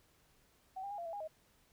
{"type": "tone with pitch steps", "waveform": "sine", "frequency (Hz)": [758, 799, 818, 686, 663, 816, 629], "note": ["F#5", "G5", "G#5", "F5", "E5", "G#5", "D#5"], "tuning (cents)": [42, 33, -26, -31, 10, -31, 19], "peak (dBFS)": -40, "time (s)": [0.76, 1.278], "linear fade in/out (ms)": 10, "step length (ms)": 74, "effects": ["pink hiss -70 dBFS RMS until 1.72 s"]}